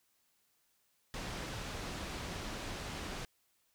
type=low-pass noise; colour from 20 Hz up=pink; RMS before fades=-42 dBFS; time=1.14-3.25 s; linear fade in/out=0 ms; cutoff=6300 Hz; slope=12 dB/octave; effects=white hiss -75 dBFS RMS until 3.74 s